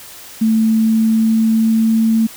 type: tone with pitch glide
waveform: sine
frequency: 221.6 to 223.7 Hz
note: A3 to A3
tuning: +13 to +29 cents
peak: -10 dBFS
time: 0.41-2.27 s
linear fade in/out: 10 ms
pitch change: +16 cents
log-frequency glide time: 0.65-2.04 s
effects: white hiss -36 dBFS RMS until 2.36 s